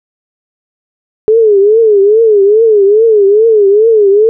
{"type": "tone with vibrato", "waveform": "sine", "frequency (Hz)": 423.6, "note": "G#4", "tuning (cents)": 34, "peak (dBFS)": -3, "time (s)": [1.28, 4.29], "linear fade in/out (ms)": 0, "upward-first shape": "triangle", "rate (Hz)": 2.4, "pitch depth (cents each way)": 160, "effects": []}